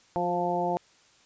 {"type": "harmonic tone with a mistuned harmonic", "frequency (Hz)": 175.6, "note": "F3", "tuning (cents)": 10, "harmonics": [1, 2, 3, 4, 5], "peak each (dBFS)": [-34, -32, -32, -29, -31], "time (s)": [0.16, 0.77], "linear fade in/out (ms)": 0, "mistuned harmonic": 2, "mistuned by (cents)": 16, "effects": ["white hiss -60 dBFS RMS until 1.25 s", "resampled to 16000 Hz"]}